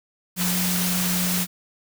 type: tone in noise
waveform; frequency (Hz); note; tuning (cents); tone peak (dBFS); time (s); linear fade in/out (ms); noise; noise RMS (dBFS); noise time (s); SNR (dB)
sine; 180.3; F#3; -45; -24; 0.36-1.47; 50; white; -25; 0.36-1.47; -2
effects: none